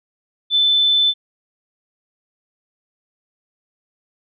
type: tone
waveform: sine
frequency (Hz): 3520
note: A7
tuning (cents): 0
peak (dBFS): -12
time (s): 0.5-1.14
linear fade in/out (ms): 50
effects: none